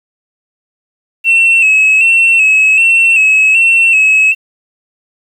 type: tone with vibrato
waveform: sine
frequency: 2637 Hz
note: E7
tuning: in tune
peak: -3 dBFS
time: 1.24-4.35 s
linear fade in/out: 50 ms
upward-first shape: square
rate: 1.3 Hz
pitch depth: 43 cents each way
effects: tanh soft clip ceiling -3 dBFS + 7-bit